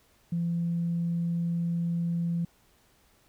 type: tone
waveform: sine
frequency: 170 Hz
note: F3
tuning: 46 cents flat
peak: -25 dBFS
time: 0.32-2.45 s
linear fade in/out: 5 ms
effects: tanh soft clip ceiling -21 dBFS + pink hiss -64 dBFS RMS until 3.28 s